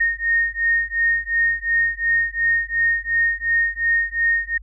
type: beating tone pair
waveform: sine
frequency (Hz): 1847 / 1849.8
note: A#6 / A#6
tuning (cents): -16 / -14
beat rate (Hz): 2.8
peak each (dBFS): -20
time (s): 0-4.58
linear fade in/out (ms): 10
effects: added 50 Hz sine -38 dBFS peak until 4.62 s